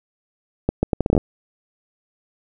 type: accelerating click train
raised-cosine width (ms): 2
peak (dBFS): -4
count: 10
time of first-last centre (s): 0.69-1.178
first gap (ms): 140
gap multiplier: 0.73
effects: none